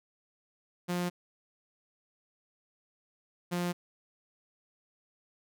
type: tone pair in turn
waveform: sawtooth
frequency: 177 / 175.98 Hz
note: F3 / F3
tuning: +23 / +13 cents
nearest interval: unison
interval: 10 cents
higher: first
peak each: -26 dBFS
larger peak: neither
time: 0.88-1.1 / 3.51-3.73 s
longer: neither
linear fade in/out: 20 ms
effects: none